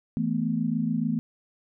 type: chord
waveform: sine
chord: E suspended fourth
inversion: none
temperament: equal with one note detuned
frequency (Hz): 163.3 / 220 / 246.9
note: E3 / A3 / B3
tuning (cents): -16 / 0 / 0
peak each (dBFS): -29 / -27 / -28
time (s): 0.17-1.19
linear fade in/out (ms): 0
effects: none